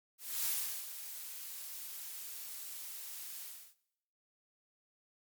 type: noise with ADSR envelope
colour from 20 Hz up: blue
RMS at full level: -34 dBFS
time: 0.18-3.75 s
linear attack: 270 ms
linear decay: 410 ms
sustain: -11 dB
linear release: 330 ms
effects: noise-tail reverb RT60 0.8 s tail -19 dB re dry + MP3 96 kbps